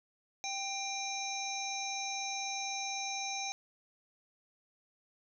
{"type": "harmonic tone with a mistuned harmonic", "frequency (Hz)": 784, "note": "G5", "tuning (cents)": 0, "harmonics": [1, 3, 5, 7, 8], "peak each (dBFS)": [-40, -41, -43, -45, -41], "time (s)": [0.44, 3.52], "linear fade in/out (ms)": 0, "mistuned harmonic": 3, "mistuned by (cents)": 28, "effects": []}